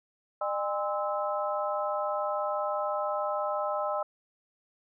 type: tone cluster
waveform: sine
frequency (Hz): 605 / 810 / 1036 / 1302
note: D#5 / G#5 / C6 / E6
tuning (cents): -49 / -43 / -17 / -22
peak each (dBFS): -31 / -34 / -36 / -34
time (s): 0.41-4.03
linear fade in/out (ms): 5
effects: none